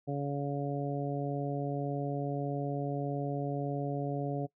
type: harmonic tone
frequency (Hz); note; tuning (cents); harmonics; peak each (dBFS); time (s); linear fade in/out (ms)
141.7; C#3; +38; 1 / 2 / 3 / 4 / 5; -34 / -37 / -39 / -40 / -41; 0.07-4.47; 20
effects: noise-tail reverb RT60 0.1 s tail -21 dB re dry